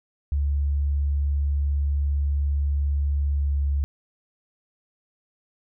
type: tone with pitch glide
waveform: sine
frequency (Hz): 71.3 to 70.6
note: C#2 to C#2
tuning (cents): +49 to +32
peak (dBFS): -20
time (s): 0.32-3.84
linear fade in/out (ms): 0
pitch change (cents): -17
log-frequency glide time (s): 3.34-3.57
effects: none